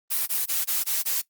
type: noise bursts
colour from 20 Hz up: blue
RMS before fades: -25 dBFS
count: 6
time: 0.1-1.22 s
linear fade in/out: 20 ms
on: 170 ms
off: 20 ms
effects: noise-tail reverb RT60 0.1 s tail -18 dB re dry + Opus 32 kbps